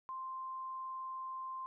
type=tone; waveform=sine; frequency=1046.5 Hz; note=C6; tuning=in tune; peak=-40 dBFS; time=0.09-1.66 s; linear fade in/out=0 ms; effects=none